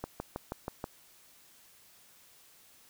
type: click train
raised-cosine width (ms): 1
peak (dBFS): -21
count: 6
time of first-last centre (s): 0.04-0.841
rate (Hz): 6.24
effects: white hiss -60 dBFS RMS until 2.89 s